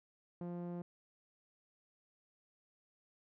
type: tone with low-pass filter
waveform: sawtooth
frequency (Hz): 174.61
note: F3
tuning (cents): 0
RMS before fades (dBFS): -43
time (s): 0.41-0.82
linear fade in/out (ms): 2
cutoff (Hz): 670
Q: 0.72
effects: none